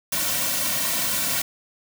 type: noise with comb filter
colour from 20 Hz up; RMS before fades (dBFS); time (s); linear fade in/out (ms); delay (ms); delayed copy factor
white; -24; 0.12-1.42; 5; 2.4; -0.8
effects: none